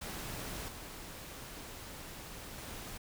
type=noise with level steps; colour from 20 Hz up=pink; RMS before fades=-42 / -47 / -45 dBFS; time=0.01-2.98 s; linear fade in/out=10 ms; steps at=0.68 / 2.58 s; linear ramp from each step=5 ms; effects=none